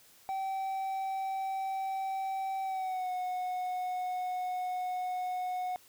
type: tone with pitch glide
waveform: triangle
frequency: 771 to 731.5 Hz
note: G5 to F#5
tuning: -29 to -20 cents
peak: -30 dBFS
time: 0.29-5.76 s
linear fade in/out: 0 ms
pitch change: -91 cents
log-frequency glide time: 2.63-3.11 s
effects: white hiss -60 dBFS RMS until 5.88 s